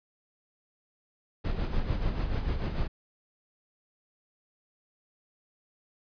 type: noise with tremolo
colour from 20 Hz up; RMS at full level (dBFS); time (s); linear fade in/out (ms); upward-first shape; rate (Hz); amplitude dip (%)
brown; -27; 1.44-2.88; 10; sine; 6.8; 55
effects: resampled to 11025 Hz